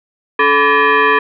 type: tone with frequency modulation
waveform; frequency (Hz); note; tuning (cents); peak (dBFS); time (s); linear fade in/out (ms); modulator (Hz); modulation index
sine; 283.5; C#4; +39; -8; 0.39-1.19; 5; 718; 2.7
effects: none